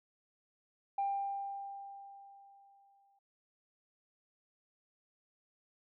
sine tone with exponential decay, 794 Hz, G5, 22 cents sharp, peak -29 dBFS, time 0.98-3.19 s, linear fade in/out 5 ms, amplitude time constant 480 ms, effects tanh soft clip ceiling -27 dBFS

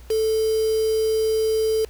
sine tone with quantisation, 440 Hz, A4, in tune, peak -18 dBFS, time 0.1-1.85 s, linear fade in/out 5 ms, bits 5, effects added 60 Hz sine -41 dBFS peak until 1.89 s + pink hiss -52 dBFS RMS until 1.89 s

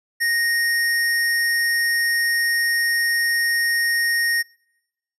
sine tone with sample-and-hold, 1864.7 Hz, A#6, in tune, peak -17 dBFS, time 0.2-4.43 s, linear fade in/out 20 ms, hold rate 7350 Hz, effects noise-tail reverb RT60 0.9 s tail -26 dB re dry + resampled to 32000 Hz

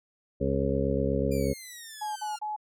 harmonic tone, 68.2 Hz, C#2, 28 cents flat, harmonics 1 / 2 / 3 / 4 / 6 / 7 / 8, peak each -32 / -32 / -32 / -32 / -32 / -32 / -32 dBFS, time 0.4-1.54 s, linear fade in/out 20 ms
10% pulse exponential sweep, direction down, 2415 to 1387 Hz, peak -33 dBFS, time 1.31-2.39 s, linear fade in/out 10 ms
sine tone bursts, 849 Hz, G#5, 38 cents sharp, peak -30 dBFS, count 3, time 2.01-2.564 s, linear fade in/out 10 ms, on 150 ms, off 52 ms
effects none

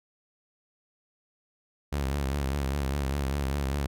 sawtooth tone with vibrato, 69.3 Hz, C#2, in tune, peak -23 dBFS, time 1.92-3.87 s, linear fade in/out 10 ms, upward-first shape sine, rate 5 Hz, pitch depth 80 cents each way, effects none

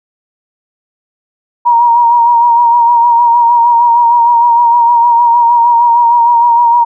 sine tone with vibrato, 945 Hz, A#5, 23 cents sharp, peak -4 dBFS, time 1.65-6.85 s, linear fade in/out 20 ms, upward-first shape sine, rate 6.5 Hz, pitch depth 34 cents each way, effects none

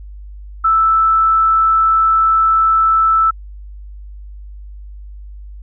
sine tone, 1318.5 Hz, E6, in tune, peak -9 dBFS, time 0.64-3.31 s, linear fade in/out 10 ms, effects added 50 Hz sine -30 dBFS peak until 5.62 s

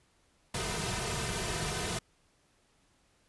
pink noise with comb filter, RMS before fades -34 dBFS, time 0.54-1.99 s, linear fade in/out 5 ms, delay 3.6 ms, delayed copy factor -0.8, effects pink hiss -69 dBFS RMS until 3.28 s + resampled to 24000 Hz

